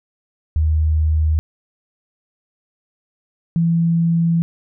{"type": "tone pair in turn", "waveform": "sine", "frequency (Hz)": [78, 167.29], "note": ["D#2", "E3"], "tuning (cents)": [5, 26], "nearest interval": "octave + minor second", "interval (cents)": 1321, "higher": "second", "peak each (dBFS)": [-13, -13], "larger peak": "neither", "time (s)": [[0.56, 1.39], [3.56, 4.42]], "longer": "second", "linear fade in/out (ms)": 0, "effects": []}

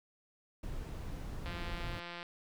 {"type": "noise", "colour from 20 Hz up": "brown", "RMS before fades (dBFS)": -41, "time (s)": [0.63, 2], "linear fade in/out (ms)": 5}
{"type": "click train", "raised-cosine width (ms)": 0.3, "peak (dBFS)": -28, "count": 134, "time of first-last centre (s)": [1.46, 2.229], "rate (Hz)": 173}
{"effects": []}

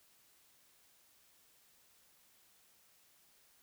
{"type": "silence", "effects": ["white hiss -68 dBFS RMS until 3.62 s"]}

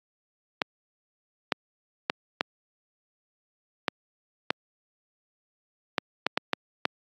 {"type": "clicks", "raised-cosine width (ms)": 0.3, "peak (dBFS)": -6, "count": 11, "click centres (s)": [0.618, 1.522, 2.099, 2.409, 3.882, 4.505, 5.982, 6.266, 6.375, 6.533, 6.854], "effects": ["high-pass 200 Hz 12 dB/octave", "AAC 48 kbps"]}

